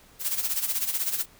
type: noise with tremolo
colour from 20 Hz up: blue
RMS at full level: -25 dBFS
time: 0.19-1.26 s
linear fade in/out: 50 ms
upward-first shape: sine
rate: 16 Hz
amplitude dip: 70%
effects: pink hiss -55 dBFS RMS until 1.39 s